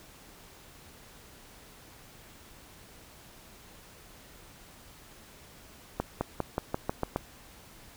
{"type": "accelerating click train", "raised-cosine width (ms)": 1, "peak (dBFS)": -14, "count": 8, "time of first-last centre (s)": [6, 7.161], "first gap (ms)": 210, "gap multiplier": 0.92, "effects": ["pink hiss -53 dBFS RMS until 7.96 s"]}